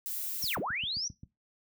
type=noise; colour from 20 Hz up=violet; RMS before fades=-36 dBFS; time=0.06-0.55 s; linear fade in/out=0 ms
type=linear two-way sweep; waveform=sine; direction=down then up; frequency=5970 to 123.47 to 5970 Hz; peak=-31 dBFS; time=0.42-1.08 s; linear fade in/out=5 ms; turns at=0.59 s
type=click train; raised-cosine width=5 ms; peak=-32 dBFS; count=7; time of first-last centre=0.44-1.234 s; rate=7.56 Hz
effects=noise-tail reverb RT60 0.2 s tail -17 dB re dry + high-pass 60 Hz 12 dB/octave